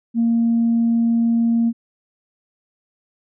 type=tone; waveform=sine; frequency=231.6 Hz; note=A#3; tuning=11 cents flat; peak=-13 dBFS; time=0.14-1.73 s; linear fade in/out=50 ms; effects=tanh soft clip ceiling -10 dBFS